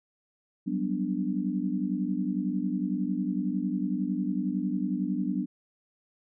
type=chord; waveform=sine; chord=G major seventh; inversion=third; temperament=equal; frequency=185 / 196 / 246.9 / 293.7 Hz; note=F#3 / G3 / B3 / D4; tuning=0 / 0 / 0 / 0 cents; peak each=-32 dBFS; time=0.66-5.46 s; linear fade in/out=20 ms; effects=none